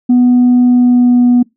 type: tone with pitch glide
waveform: sine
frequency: 246.9 to 244.6 Hz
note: B3 to B3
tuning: 0 to -16 cents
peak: -3 dBFS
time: 0.09-1.43 s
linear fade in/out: 10 ms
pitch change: -16 cents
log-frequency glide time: 0.66-1.26 s
effects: noise-tail reverb RT60 0.2 s tail -25 dB re dry + tanh soft clip ceiling -3 dBFS